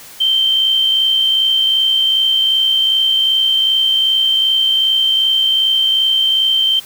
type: tone with amplitude modulation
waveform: sine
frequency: 3124 Hz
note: G7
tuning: 7 cents flat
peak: -9 dBFS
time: 0.2-6.8 s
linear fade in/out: 10 ms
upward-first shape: sine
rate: 62.6 Hz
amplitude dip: 35%
effects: white hiss -37 dBFS RMS until 6.85 s